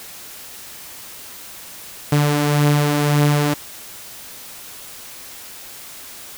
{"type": "beating tone pair", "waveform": "sawtooth", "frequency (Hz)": [145.3, 147.1], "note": ["D3", "D3"], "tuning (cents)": [-18, 3], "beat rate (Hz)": 1.8, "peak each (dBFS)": [-18, -11], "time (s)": [2.12, 3.54], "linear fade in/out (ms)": 5, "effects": ["white hiss -37 dBFS RMS until 6.37 s"]}